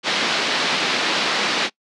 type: band-pass noise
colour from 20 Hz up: white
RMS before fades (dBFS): -21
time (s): 0.03-1.7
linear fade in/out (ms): 50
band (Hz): 180 to 4400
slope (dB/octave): 24
effects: noise-tail reverb RT60 0.1 s tail -23 dB re dry + resampled to 24000 Hz